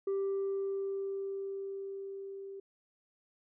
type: tone with level ramp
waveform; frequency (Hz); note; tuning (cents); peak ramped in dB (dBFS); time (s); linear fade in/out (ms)
sine; 392; G4; 0; -27 to -42; 0.07-2.6; 5
effects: tanh soft clip ceiling -29 dBFS